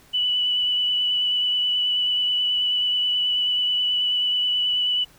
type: tone with vibrato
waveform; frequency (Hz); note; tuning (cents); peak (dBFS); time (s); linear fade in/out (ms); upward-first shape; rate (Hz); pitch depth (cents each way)
sine; 2967; F#7; +4; -19; 0.13-5.05; 20; triangle; 9.3; 17
effects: pink hiss -53 dBFS RMS until 5.18 s